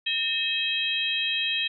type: harmonic tone with a mistuned harmonic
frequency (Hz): 642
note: E5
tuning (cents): -46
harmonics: 3 / 4 / 5 / 6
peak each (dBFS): -35 / -28 / -27 / -32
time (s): 0.06-1.68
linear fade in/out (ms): 10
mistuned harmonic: 3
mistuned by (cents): -100
effects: none